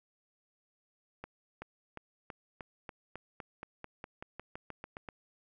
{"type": "accelerating click train", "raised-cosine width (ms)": 0.5, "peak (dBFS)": -27, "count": 18, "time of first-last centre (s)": [1.24, 5.088], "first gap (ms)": 380, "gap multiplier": 0.93, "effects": []}